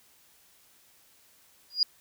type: tone with exponential growth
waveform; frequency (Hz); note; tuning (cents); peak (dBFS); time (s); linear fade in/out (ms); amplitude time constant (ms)
sine; 4863; D#8; -40; -16; 1.7-1.83; 2; 27
effects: white hiss -61 dBFS RMS until 2 s